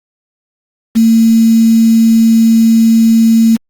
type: tone with quantisation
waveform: sine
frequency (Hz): 226.1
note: A3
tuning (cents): +47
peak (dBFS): -4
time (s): 0.95-3.57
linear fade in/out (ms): 20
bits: 4
effects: Opus 48 kbps